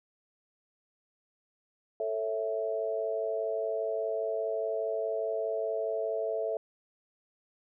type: chord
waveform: sine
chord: A major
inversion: none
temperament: equal with one note detuned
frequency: 442.3 / 554.4 / 659.3 Hz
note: A4 / C#5 / E5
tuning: +9 / 0 / 0 cents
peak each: -33 / -37 / -32 dBFS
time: 2-6.57 s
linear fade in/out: 2 ms
effects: none